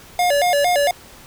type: tone with vibrato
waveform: square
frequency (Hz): 639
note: D#5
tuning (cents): +46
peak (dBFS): -15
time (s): 0.19-0.91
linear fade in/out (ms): 2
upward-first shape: square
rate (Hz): 4.4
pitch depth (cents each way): 190
effects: pink hiss -43 dBFS RMS until 1.26 s